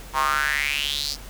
square tone with high-pass filter sweep, 71.7 Hz, D2, 41 cents flat, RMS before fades -24 dBFS, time 0.13-1.17 s, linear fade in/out 50 ms, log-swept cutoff 950 to 5100 Hz, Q 5.6, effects added 45 Hz sine -39 dBFS peak until 1.29 s + pink hiss -43 dBFS RMS until 1.29 s

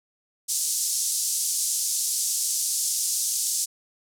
pink band-pass noise, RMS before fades -26 dBFS, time 0.48-3.66 s, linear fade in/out 20 ms, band 5700 to 11000 Hz, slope 24 dB/octave, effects none

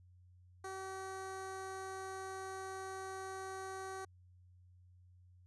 15% pulse tone with notch filter, 381.9 Hz, G4, 45 cents flat, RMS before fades -45 dBFS, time 0.64-4.05 s, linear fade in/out 5 ms, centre 3300 Hz, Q 1.5, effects added 90 Hz sine -60 dBFS peak until 5.46 s + resampled to 24000 Hz

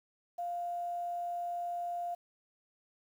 sine tone with quantisation, 698.5 Hz, F5, in tune, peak -34 dBFS, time 0.38-2.15 s, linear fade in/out 10 ms, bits 10, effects none

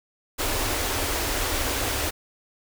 pink band-stop noise, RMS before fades -26 dBFS, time 0.38-2.11 s, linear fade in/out 20 ms, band 110 to 250 Hz, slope 48 dB/octave, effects none

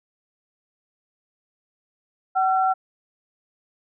sine tone pair together, 757.4 / 1357 Hz, F#5 / E6, +40 / +50 cents, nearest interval minor seventh, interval 1010 cents, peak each -18 / -24 dBFS, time 2.35-2.74 s, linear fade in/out 20 ms, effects none

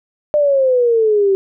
sine exponential sweep, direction down, 603 to 383.1 Hz, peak -10 dBFS, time 0.34-1.35 s, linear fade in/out 0 ms, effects none

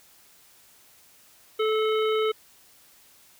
harmonic tone with a mistuned harmonic, 435 Hz, A4, 20 cents flat, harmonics 1 / 3 / 5 / 7 / 9, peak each -22 / -30 / -36 / -35 / -41 dBFS, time 1.59-2.32 s, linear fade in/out 10 ms, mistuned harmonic 9, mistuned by -55 cents, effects white hiss -56 dBFS RMS until 3.39 s

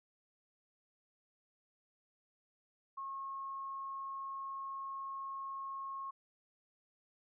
sine tone, 1086 Hz, C#6, 36 cents flat, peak -40 dBFS, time 2.97-6.11 s, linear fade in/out 10 ms, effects none

